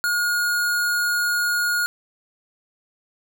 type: tone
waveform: square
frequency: 1435 Hz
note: F6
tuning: 47 cents sharp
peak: -20 dBFS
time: 0.04-1.86 s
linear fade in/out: 0 ms
effects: none